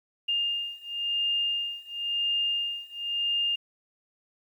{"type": "beating tone pair", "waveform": "sine", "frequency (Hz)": [2814, 2814.96], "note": ["F7", "F7"], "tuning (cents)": [12, 13], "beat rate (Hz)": 0.96, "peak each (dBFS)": [-30, -29], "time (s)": [0.28, 3.56], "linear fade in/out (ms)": 10, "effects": ["10-bit"]}